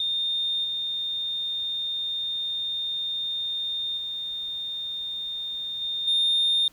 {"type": "tone with level steps", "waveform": "sine", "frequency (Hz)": 3641, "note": "A#7", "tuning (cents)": -41, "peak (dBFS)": [-23, -26, -29, -26, -18], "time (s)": [0, 6.68], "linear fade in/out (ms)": 2, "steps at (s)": [0.64, 3.97, 5.81, 6.07], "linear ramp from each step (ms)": 10, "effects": ["tanh soft clip ceiling -16 dBFS", "pink hiss -57 dBFS RMS until 6.72 s"]}